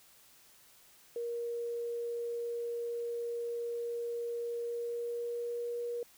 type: tone with pitch glide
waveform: sine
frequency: 471.7 to 476.6 Hz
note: A#4 to A#4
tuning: +20 to +38 cents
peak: -34 dBFS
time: 1.16-6.03 s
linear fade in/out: 2 ms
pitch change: +18 cents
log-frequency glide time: 4.63-5.8 s
effects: white hiss -61 dBFS RMS until 6.17 s